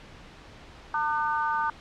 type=harmonic tone; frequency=301.3 Hz; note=D4; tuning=44 cents sharp; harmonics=3 / 4 / 5; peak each=-27 / -29 / -31 dBFS; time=0.94-1.7 s; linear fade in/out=2 ms; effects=pink hiss -48 dBFS RMS until 1.8 s + low-pass 4000 Hz 12 dB/octave